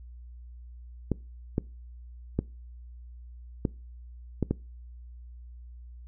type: clicks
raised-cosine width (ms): 3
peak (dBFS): -12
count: 6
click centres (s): 1.117 / 1.581 / 2.39 / 3.652 / 4.427 / 4.51
effects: noise-tail reverb RT60 0.3 s tail -23 dB re dry + added 60 Hz sine -43 dBFS peak until 6.07 s